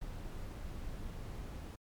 brown noise, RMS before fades -43 dBFS, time 0.01-1.76 s, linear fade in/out 10 ms, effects MP3 96 kbps

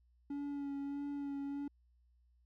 triangle tone with vibrato, 282.6 Hz, C#4, 34 cents sharp, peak -36 dBFS, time 0.3-1.68 s, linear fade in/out 5 ms, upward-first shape sine, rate 1.6 Hz, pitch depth 20 cents each way, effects added 60 Hz sine -67 dBFS peak until 2.45 s

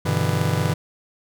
45% pulse chord, E minor seventh, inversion first, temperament just, 98.89 / 123.61 / 148.33 / 164.81 Hz, G2 / B2 / D3 / E3, +16 / +2 / +18 / 0 cents, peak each -25 dBFS, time 0.05-0.74 s, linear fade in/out 10 ms, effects none

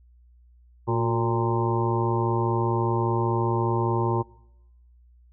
harmonic tone with a mistuned harmonic, 115 Hz, A#2, 23 cents flat, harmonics 1 / 2 / 3 / 4 / 5 / 7 / 8 / 9, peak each -25 / -33 / -26 / -34 / -37 / -34 / -30 / -33 dBFS, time 0.87-4.23 s, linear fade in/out 20 ms, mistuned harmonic 3, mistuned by +56 cents, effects noise-tail reverb RT60 0.9 s tail -23 dB re dry + added 60 Hz sine -52 dBFS peak until 5.32 s

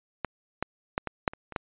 clicks, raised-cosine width 0.5 ms, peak -13 / -12 / -11 / -16 / -7 / -25 / -25 / -13 dBFS, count 8, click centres 0.247 / 0.626 / 0.979 / 1.073 / 1.278 / 1.335 / 1.523 / 1.562 s, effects resampled to 8000 Hz

